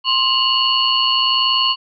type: tone cluster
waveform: sine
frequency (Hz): 1051 / 2825 / 2946 / 4388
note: C6 / F7 / F#7 / C#8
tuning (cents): +7 / +19 / -8 / -18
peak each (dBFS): -19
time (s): 0.04-1.76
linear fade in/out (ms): 50
effects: none